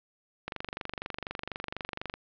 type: click train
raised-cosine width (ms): 0.3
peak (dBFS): -18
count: 41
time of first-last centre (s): 0.48-2.14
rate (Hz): 24.1
effects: low-pass 4000 Hz 12 dB/octave